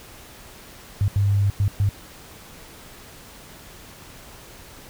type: tone bursts at uneven times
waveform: sine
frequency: 100.1 Hz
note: G2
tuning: 37 cents sharp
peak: -16 dBFS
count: 4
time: 1.01-1.08 / 1.16-1.5 / 1.6-1.68 / 1.8-1.89 s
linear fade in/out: 0 ms
effects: pink hiss -44 dBFS RMS until 4.89 s